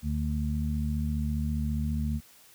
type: harmonic tone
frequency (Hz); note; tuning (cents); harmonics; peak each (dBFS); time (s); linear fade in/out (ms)
74.8; D2; +32; 1 / 2 / 3; -29 / -33 / -32; 0.02-2.21; 50
effects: white hiss -56 dBFS RMS until 2.54 s